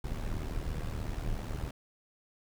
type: noise with amplitude modulation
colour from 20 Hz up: brown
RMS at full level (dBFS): -32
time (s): 0.04-1.71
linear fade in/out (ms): 5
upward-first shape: sine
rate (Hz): 77.1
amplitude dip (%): 70
effects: none